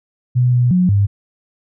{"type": "tone with pitch steps", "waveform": "sine", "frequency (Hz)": [124.4, 123, 181.2, 100.6], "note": ["B2", "B2", "F#3", "G2"], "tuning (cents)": [13, -7, -36, 45], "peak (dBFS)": -10, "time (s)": [0.35, 1.07], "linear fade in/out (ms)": 20, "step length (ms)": 180, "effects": []}